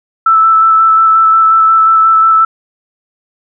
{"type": "tone with vibrato", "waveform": "sine", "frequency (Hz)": 1319, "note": "E6", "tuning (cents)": 1, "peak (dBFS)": -4, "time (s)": [0.26, 2.45], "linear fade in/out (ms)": 5, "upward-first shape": "square", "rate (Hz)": 5.6, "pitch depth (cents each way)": 10, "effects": []}